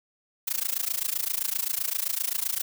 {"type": "noise with amplitude modulation", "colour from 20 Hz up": "blue", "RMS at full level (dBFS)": -25, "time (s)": [0.47, 2.62], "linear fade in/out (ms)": 10, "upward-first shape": "sine", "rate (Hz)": 27.7, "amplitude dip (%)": 95, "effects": []}